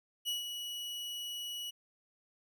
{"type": "tone with ADSR envelope", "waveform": "40% pulse", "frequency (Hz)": 2930, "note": "F#7", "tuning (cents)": -18, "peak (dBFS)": -31, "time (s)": [0.25, 1.71], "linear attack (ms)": 34, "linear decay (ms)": 140, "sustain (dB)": -7, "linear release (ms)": 15, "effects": []}